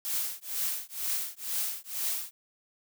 blue noise with tremolo, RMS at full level -29 dBFS, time 0.05-2.31 s, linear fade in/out 0 ms, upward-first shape triangle, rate 2.1 Hz, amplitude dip 100%, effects none

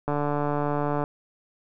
click train, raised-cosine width 1 ms, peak -13 dBFS, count 141, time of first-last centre 0.08-1.039 s, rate 146 Hz, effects none

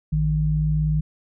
sine tone pair together, 57.46 / 153.4 Hz, A#1 / D#3, -24 / -24 cents, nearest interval octave + perfect fourth, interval 1700 cents, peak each -24 / -19 dBFS, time 0.12-1.01 s, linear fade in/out 10 ms, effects none

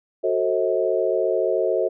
sine chord, F# diminished seventh, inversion none, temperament just, 370 / 444 / 532.8 / 639.4 Hz, F#4 / A4 / C5 / Eb5, 0 / +16 / +31 / +47 cents, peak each -24 dBFS, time 0.23-1.89 s, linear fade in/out 20 ms, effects none

